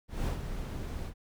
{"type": "noise with ADSR envelope", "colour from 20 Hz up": "brown", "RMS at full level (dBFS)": -29, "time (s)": [0.08, 1.14], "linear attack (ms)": 180, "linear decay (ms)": 110, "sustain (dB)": -8, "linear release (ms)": 71, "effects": []}